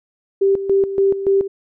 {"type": "tone with tremolo", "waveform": "sine", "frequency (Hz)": 392, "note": "G4", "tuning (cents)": 0, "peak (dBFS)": -11, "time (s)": [0.41, 1.48], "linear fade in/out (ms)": 10, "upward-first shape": "square", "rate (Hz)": 3.5, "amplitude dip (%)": 70, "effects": []}